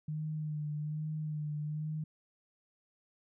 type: tone with vibrato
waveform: sine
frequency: 152.2 Hz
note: D#3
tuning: 38 cents flat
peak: -34 dBFS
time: 0.08-2.04 s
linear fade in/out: 5 ms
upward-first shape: sine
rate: 1.2 Hz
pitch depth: 31 cents each way
effects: none